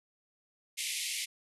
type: band-pass noise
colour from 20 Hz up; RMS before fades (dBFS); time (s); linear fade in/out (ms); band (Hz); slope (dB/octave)
pink; -36; 0.77-1.26; 20; 2000 to 12000; 96
effects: none